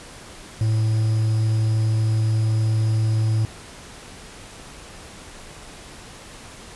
triangle tone with quantisation, 110 Hz, A2, in tune, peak -15 dBFS, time 0.61-3.45 s, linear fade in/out 0 ms, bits 7, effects pink hiss -41 dBFS RMS until 6.75 s + resampled to 24000 Hz

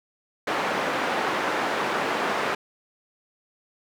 white band-pass noise, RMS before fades -26 dBFS, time 0.47-2.55 s, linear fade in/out 5 ms, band 260 to 1400 Hz, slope 12 dB/octave, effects none

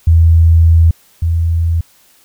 sine tone pair in turn, 82.41 / 83.22 Hz, E2 / E2, 0 / +17 cents, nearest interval unison, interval 17 cents, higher second, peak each -4 / -10 dBFS, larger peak first, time 0.07-0.91 / 1.22-1.81 s, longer first, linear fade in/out 5 ms, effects white hiss -49 dBFS RMS until 2.24 s

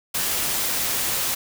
white noise, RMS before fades -24 dBFS, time 0.14-1.35 s, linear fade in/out 10 ms, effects none

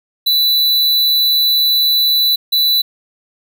square tone pair in turn, 3974 / 3974 Hz, B7 / B7, +10 / +10 cents, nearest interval unison, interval 0 cents, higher neither, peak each -11 dBFS, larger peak neither, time 0.26-2.36 / 2.52-2.82 s, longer first, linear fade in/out 10 ms, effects none

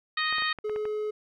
harmonic tone, 622.3 Hz, D#5, in tune, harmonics 2 / 3 / 4 / 5 / 6 / 7, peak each -31 / -29 / -35 / -37 / -34 / -36 dBFS, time 0.17-0.53 s, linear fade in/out 5 ms
clicks, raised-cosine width 0.5 ms, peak -25 dBFS, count 7, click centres 0.326 / 0.383 / 0.422 / 0.587 / 0.696 / 0.761 / 0.854 s
triangle tone, 425 Hz, G#4, 40 cents sharp, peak -26 dBFS, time 0.64-1.11 s, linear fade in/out 10 ms
effects none

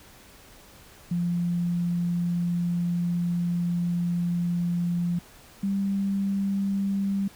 sine tone pair in turn, 173.7 / 196.95 Hz, F3 / G3, -9 / +8 cents, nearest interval major second, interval 217 cents, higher second, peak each -23 dBFS, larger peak neither, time 1.11-5.19 / 5.63-7.28 s, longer first, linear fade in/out 5 ms, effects pink hiss -51 dBFS RMS until 7.35 s

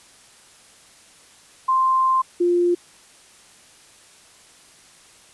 sine tone pair in turn, 1046.5 / 350.3 Hz, C6 / F4, 0 / +5 cents, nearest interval octave + perfect fifth, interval 1895 cents, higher first, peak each -15 dBFS, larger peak neither, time 1.68-2.22 / 2.4-2.75 s, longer first, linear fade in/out 10 ms, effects white hiss -50 dBFS RMS until 5.33 s + resampled to 24000 Hz

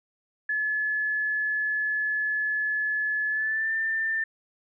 sine tone with pitch glide, 1715 to 1787.8 Hz, A6 to A6, -45 to +27 cents, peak -24 dBFS, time 0.49-4.24 s, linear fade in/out 5 ms, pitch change +72 cents, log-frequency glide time 3.29-3.73 s, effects none

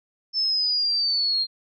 sine linear sweep, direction down, 5300 to 4186 Hz, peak -20 dBFS, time 0.33-1.47 s, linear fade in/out 50 ms, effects none

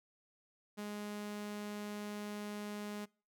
sawtooth tone, 207.7 Hz, G#3, in tune, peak -37 dBFS, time 0.77-3.06 s, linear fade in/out 20 ms, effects noise-tail reverb RT60 0.4 s tail -25 dB re dry

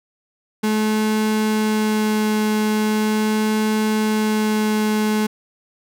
35% pulse tone with vibrato, 214.9 Hz, A3, 41 cents flat, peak -15 dBFS, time 0.63-5.27 s, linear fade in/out 10 ms, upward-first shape sine, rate 0.4 Hz, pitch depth 8 cents each way, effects none

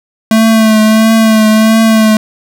square tone with vibrato, 220 Hz, A3, in tune, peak -5 dBFS, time 0.31-2.17 s, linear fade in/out 2 ms, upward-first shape triangle, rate 1.5 Hz, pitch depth 36 cents each way, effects none

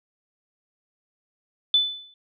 sine tone with exponential decay, 3500 Hz, A7, 10 cents flat, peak -13 dBFS, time 1.74-2.14 s, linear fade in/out 2 ms, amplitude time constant 86 ms, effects none

